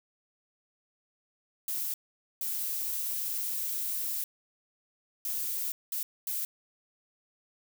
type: noise bursts at uneven times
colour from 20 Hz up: violet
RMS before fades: -33 dBFS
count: 5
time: 1.68-1.94 / 2.41-4.24 / 5.25-5.72 / 5.92-6.03 / 6.27-6.45 s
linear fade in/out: 2 ms
effects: none